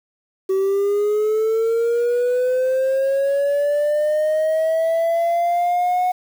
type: linear sweep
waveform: sine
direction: up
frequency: 380 to 733 Hz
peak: -13 dBFS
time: 0.49-6.12 s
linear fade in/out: 10 ms
effects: tanh soft clip ceiling -15 dBFS + 7-bit